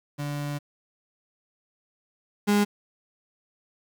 35% pulse tone pair in turn, 145.3 / 205.5 Hz, D3 / G#3, -18 / -18 cents, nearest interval tritone, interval 600 cents, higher second, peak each -27 / -17 dBFS, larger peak second, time 0.18-0.59 / 2.47-2.65 s, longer first, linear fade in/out 20 ms, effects 9-bit

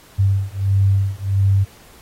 sine beating tone pair, 97.2 / 98.7 Hz, G2 / G2, -14 / +12 cents, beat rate 1.5 Hz, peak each -17 dBFS, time 0.18-1.65 s, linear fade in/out 20 ms, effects pink hiss -47 dBFS RMS until 2.01 s + AAC 48 kbps

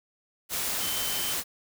sine tone in noise, 3074 Hz, G7, 35 cents flat, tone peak -35 dBFS, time 0.79-1.36 s, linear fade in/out 50 ms, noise white, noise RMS -30 dBFS, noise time 0.49-1.44 s, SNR -8 dB, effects none

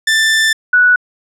sawtooth / sine tone pair in turn, 1772 / 1474.7 Hz, A6 / F#6, +12 / -6 cents, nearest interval minor third, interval 318 cents, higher first, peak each -6 dBFS, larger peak neither, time 0.07-0.53 / 0.73-0.96 s, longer first, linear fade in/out 5 ms, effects low-pass 9000 Hz 12 dB/octave

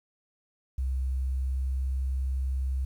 sine tone with pitch glide, 65.2 to 65.77 Hz, C2 to C2, -5 to +10 cents, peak -26 dBFS, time 0.78-2.85 s, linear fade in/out 5 ms, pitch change +15 cents, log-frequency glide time 1.03-1.9 s, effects 10-bit

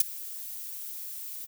violet noise with ADSR envelope, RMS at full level -17 dBFS, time 0-1.47 s, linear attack 3 ms, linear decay 18 ms, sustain -22 dB, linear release 33 ms, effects none

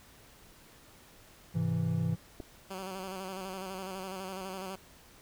triangle chord, Ab augmented, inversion none, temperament equal, 103.83 / 130.81 / 164.81 Hz, Ab2 / C3 / E3, 0 / 0 / 0 cents, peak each -32 / -33 / -28 dBFS, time 1.54-2.16 s, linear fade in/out 20 ms
clicks, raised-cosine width 2 ms, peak -30 dBFS, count 2, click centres 2.401 / 2.404 s
10% pulse tone with vibrato, 189.3 Hz, F#3, 40 cents sharp, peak -30 dBFS, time 2.7-4.76 s, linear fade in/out 10 ms, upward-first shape square, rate 12 Hz, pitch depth 39 cents each way
effects pink hiss -57 dBFS RMS until 5.21 s

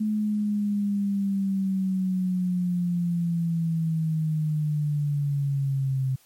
sine linear sweep, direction down, 214.6 to 130.81 Hz, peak -22 dBFS, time 0-6.16 s, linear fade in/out 10 ms, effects white hiss -59 dBFS RMS until 6.25 s + MP3 64 kbps

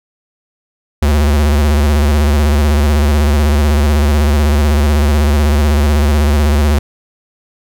square tone with vibrato, 73.42 Hz, D2, in tune, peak -9 dBFS, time 1.02-6.79 s, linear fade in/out 5 ms, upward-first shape square, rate 16 Hz, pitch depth 69 cents each way, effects none

